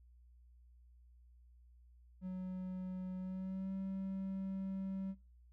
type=tone with pitch glide; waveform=triangle; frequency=185 to 191.97 Hz; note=F#3 to G3; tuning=0 to -36 cents; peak=-37 dBFS; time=2.21-5.15 s; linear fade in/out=50 ms; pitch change=+64 cents; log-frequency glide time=3.18-3.72 s; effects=noise-tail reverb RT60 0.3 s tail -19 dB re dry + added 60 Hz sine -60 dBFS peak until 5.52 s